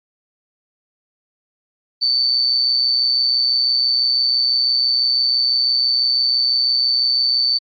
sine tone with amplitude modulation, 4537 Hz, C#8, 39 cents sharp, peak -11 dBFS, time 2.01-7.59 s, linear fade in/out 20 ms, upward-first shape sine, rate 126 Hz, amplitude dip 65%, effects AAC 48 kbps

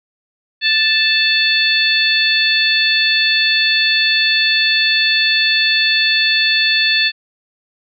harmonic tone, 880 Hz, A5, in tune, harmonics 2 / 3 / 4 / 5, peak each -17 / -17 / -17 / -17 dBFS, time 0.61-7.12 s, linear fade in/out 50 ms, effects none

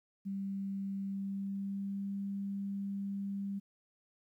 sine tone with pitch glide, 196 to 198.28 Hz, G3 to G3, 0 to +20 cents, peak -35 dBFS, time 0.25-3.6 s, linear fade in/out 20 ms, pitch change +20 cents, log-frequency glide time 1.12-2.14 s, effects 12-bit

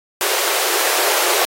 pink high-pass noise, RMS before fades -18 dBFS, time 0.21-1.45 s, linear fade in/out 0 ms, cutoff 350 Hz, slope 96 dB/octave, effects AAC 48 kbps

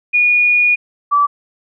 sine tone pair in turn, 2447 / 1156.2 Hz, D#7 / D6, -29 / -27 cents, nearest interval octave + minor second, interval 1298 cents, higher first, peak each -9 dBFS, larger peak neither, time 0.13-0.76 / 1.11-1.27 s, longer first, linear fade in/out 20 ms, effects none

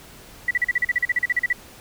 sine tone bursts, 1960 Hz, B6, 14 cents flat, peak -16 dBFS, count 16, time 0.48-1.529 s, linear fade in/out 5 ms, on 29 ms, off 39 ms, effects pink hiss -45 dBFS RMS until 1.8 s

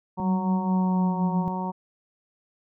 harmonic tone, 185 Hz, F#3, in tune, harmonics 1 / 2 / 3 / 4 / 5 / 6, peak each -29 / -38 / -40 / -37 / -31 / -43 dBFS, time 0.17-1.72 s, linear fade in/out 20 ms
sine tone with pitch glide, 189.8 to 177.09 Hz, F#3 to F3, +44 to +24 cents, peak -23 dBFS, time 0.2-1.48 s, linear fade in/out 0 ms, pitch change -120 cents, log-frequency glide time 0.65-1.31 s
effects none

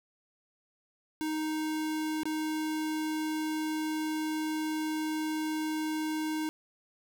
square tone with dropouts, 311.3 Hz, D#4, 1 cent sharp, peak -31 dBFS, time 1.21-6.49 s, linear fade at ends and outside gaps 0 ms, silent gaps 2.233-2.255 s, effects none

